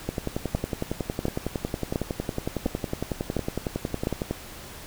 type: two click trains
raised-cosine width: 2 ms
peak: -11 / -13 dBFS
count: 6 / 47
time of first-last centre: 0.55-4.071 / 0.09-4.31 s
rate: 1.42 / 10.9 Hz
effects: pink hiss -42 dBFS RMS until 4.86 s